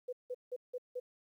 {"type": "tone bursts", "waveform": "sine", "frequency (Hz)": 498.2, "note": "B4", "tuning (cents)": 15, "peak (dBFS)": -36, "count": 5, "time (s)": [0.08, 1], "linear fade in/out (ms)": 10, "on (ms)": 48, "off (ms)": 170, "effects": ["12-bit"]}